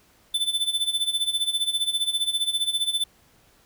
square tone with tremolo, 3520 Hz, A7, in tune, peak -20 dBFS, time 0.34-3.04 s, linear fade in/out 5 ms, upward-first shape sine, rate 15 Hz, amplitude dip 80%, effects pink hiss -59 dBFS RMS until 3.65 s

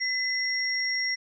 sine tone pair together, 2015 / 5569 Hz, B6 / F8, +34 / -6 cents, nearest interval octave + tritone, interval 1760 cents, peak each -27 / -29 dBFS, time 0-1.16 s, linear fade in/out 20 ms, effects none

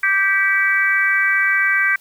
harmonic tone with a mistuned harmonic, 391.6 Hz, G4, 2 cents flat, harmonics 3 / 4 / 5 / 6, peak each -26 / -17 / -18 / -21 dBFS, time 0.03-1.96 s, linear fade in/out 5 ms, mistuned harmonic 6, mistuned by -42 cents, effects white hiss -52 dBFS RMS until 2 s

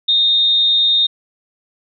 sine tone with amplitude modulation, 3690 Hz, A#7, 18 cents flat, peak -9 dBFS, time 0.08-1.07 s, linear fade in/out 10 ms, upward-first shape sine, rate 288 Hz, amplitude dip 35%, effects none

